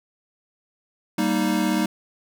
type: chord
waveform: square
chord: Eb major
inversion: first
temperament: equal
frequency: 196 / 233.1 / 311.1 Hz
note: G3 / Bb3 / Eb4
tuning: 0 / 0 / 0 cents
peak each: -25 / -26 / -24 dBFS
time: 1.18-1.86 s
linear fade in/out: 5 ms
effects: none